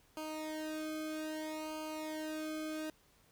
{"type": "tone with flanger", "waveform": "sawtooth", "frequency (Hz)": 311.1, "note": "D#4", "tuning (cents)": 0, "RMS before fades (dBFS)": -41, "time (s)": [0.17, 2.9], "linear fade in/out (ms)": 2, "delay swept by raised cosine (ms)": [0.54, 1.08], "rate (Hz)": 0.62, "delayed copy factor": -0.95, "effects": ["pink hiss -68 dBFS RMS until 3.31 s"]}